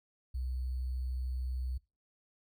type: tone with sample-and-hold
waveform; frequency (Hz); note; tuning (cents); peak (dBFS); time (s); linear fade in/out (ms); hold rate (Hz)
sine; 63.5; B1; +49; -33; 0.34-1.78; 10; 4410
effects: noise-tail reverb RT60 0.3 s tail -24 dB re dry